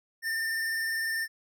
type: tone with vibrato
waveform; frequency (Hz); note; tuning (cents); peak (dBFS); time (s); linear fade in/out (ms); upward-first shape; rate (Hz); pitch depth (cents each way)
square; 1803; A6; +42; -29; 0.22-1.28; 50; sine; 20; 25
effects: none